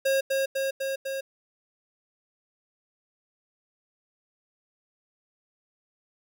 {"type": "tone with echo", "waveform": "square", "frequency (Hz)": 540, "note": "C#5", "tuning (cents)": -45, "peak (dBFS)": -22, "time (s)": [0.05, 0.21], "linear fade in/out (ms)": 10, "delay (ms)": 250, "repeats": 4, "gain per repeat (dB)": -2, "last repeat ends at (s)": 1.21, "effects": []}